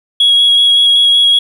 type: tone with vibrato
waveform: sine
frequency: 3322 Hz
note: G#7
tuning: in tune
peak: -4 dBFS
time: 0.2-1.39 s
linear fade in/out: 5 ms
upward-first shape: square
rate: 5.3 Hz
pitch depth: 9 cents each way
effects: tanh soft clip ceiling -3 dBFS + 7-bit